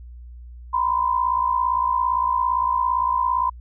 sine tone pair together, 968 / 1025.6 Hz, B5 / C6, -35 / -35 cents, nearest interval minor second, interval 100 cents, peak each -22 / -20 dBFS, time 0.73-3.5 s, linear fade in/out 10 ms, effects added 60 Hz sine -37 dBFS peak until 3.6 s

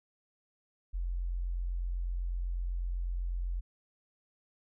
sine tone, 44.01 Hz, F1, 14 cents sharp, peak -31 dBFS, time 0.93-3.61 s, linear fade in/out 20 ms, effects none

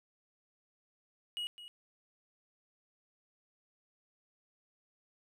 triangle tone with echo, 2900 Hz, F#7, 35 cents flat, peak -34 dBFS, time 1.37-1.47 s, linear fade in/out 0 ms, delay 210 ms, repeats 1, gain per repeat -12 dB, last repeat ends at 1.68 s, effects none

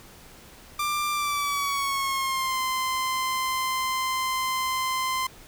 sawtooth tone with pitch glide, 1186 to 1038.5 Hz, D6 to C6, +17 to -13 cents, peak -21 dBFS, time 0.79-5.27 s, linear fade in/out 5 ms, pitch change -230 cents, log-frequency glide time 1.12-2.6 s, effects pink hiss -49 dBFS RMS until 5.47 s

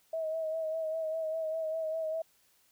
sine tone with vibrato, 639 Hz, D#5, 46 cents sharp, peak -31 dBFS, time 0.13-2.22 s, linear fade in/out 5 ms, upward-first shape sine, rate 5 Hz, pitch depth 34 cents each way, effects white hiss -68 dBFS RMS until 2.71 s

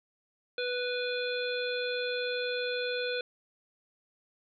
harmonic tone with a mistuned harmonic, 493.9 Hz, B4, in tune, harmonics 1 / 3 / 5 / 7 / 8, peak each -32 / -37 / -39 / -40 / -41 dBFS, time 0.58-3.21 s, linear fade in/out 2 ms, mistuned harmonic 8, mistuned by +81 cents, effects none

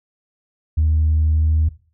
sine tone with pitch glide, 77.9 to 78.49 Hz, D#2 to D#2, +3 to +16 cents, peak -12 dBFS, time 0.77-1.69 s, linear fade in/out 10 ms, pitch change +13 cents, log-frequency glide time 1.29-1.57 s, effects noise-tail reverb RT60 0.4 s tail -17 dB re dry + tanh soft clip ceiling -10 dBFS

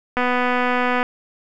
click train, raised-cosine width 0.5 ms, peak -6 dBFS, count 214, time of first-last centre 0.17-1.029 s, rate 248 Hz, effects none

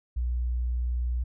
sine tone, 60.7 Hz, B1, 29 cents flat, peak -25 dBFS, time 0.16-1.24 s, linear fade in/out 10 ms, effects none

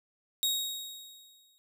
sawtooth tone with exponential decay, 3770 Hz, A#7, 19 cents sharp, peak -22 dBFS, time 0.43-1.58 s, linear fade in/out 0 ms, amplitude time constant 250 ms, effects none

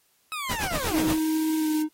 20% pulse linear sweep, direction down, 1292 to 38.89 Hz, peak -25 dBFS, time 0.32-1.14 s, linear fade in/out 0 ms
pink noise with tremolo, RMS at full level -28 dBFS, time 0.49-1.19 s, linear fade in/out 10 ms, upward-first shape triangle, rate 8.5 Hz, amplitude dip 100%
white high-pass noise, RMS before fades -38 dBFS, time 0.78-1.83 s, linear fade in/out 10 ms, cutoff 1900 Hz, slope 24 dB/octave
triangle tone with pitch glide, 314.9 to 308.4 Hz, D#4 to D#4, +21 to -15 cents, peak -20 dBFS, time 0.9-1.89 s, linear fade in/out 50 ms, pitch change -36 cents, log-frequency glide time 1.57-1.7 s
effects white hiss -66 dBFS RMS until 1.93 s + AAC 48 kbps

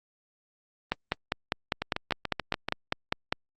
two click trains, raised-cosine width 0.3 ms, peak -13 / -9 dBFS, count 7 / 13, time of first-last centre 1.82-2.686 / 0.92-3.325 s, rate 6.93 / 4.99 Hz, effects Opus 32 kbps

